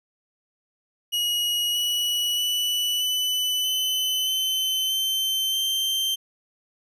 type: tone with pitch steps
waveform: 40% pulse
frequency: 2900 / 2932 / 2964 / 2997 / 3030 / 3064 / 3097 / 3132 Hz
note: F#7 / F#7 / F#7 / F#7 / F#7 / G7 / G7 / G7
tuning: -35 / -16 / +2 / +22 / +40 / -40 / -22 / -2 cents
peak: -21 dBFS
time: 1.12-6.16 s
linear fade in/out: 20 ms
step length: 630 ms
effects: none